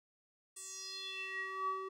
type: tone with band-pass filter sweep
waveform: square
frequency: 382 Hz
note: G4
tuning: 45 cents flat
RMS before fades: -42 dBFS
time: 0.56-1.89 s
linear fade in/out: 10 ms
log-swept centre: 8800 to 770 Hz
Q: 5.6
effects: none